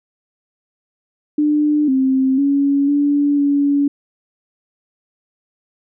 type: tone with pitch steps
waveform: sine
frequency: 298.5 / 263.9 / 280.5 / 287.7 / 284.3 Hz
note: D4 / C4 / C#4 / D4 / C#4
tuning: +28 / +15 / +21 / -36 / +44 cents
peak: -12 dBFS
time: 1.38-3.88 s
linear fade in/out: 5 ms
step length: 500 ms
effects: none